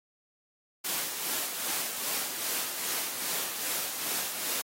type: noise with tremolo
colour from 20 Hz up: white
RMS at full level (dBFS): -31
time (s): 0.84-4.62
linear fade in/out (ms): 10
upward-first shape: sine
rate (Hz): 2.5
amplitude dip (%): 45
effects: high-pass 200 Hz 12 dB/octave + AAC 48 kbps